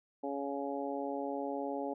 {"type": "harmonic tone", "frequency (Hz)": 139.9, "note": "C#3", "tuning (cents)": 16, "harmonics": [2, 3, 4, 5, 6], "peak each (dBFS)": [-39, -41, -40, -43, -42], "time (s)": [0.23, 1.94], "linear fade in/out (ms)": 10, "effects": []}